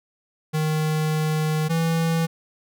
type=tone pair in turn; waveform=square; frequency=155.3 / 164.53 Hz; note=D#3 / E3; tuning=-3 / -3 cents; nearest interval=minor second; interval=100 cents; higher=second; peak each=-21 / -20 dBFS; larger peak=second; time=0.53-1.69 / 1.69-2.27 s; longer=first; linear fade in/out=20 ms; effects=none

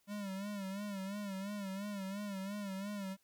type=tone with vibrato; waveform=square; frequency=198.7 Hz; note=G3; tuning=24 cents sharp; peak=-40 dBFS; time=0.07-3.17 s; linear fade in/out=50 ms; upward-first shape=sine; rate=2.9 Hz; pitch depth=79 cents each way; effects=white hiss -75 dBFS RMS until 3.23 s

